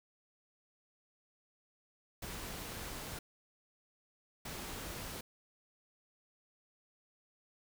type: noise bursts at uneven times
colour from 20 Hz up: pink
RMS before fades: -44 dBFS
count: 2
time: 2.22-3.19 / 4.45-5.21 s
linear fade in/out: 5 ms
effects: none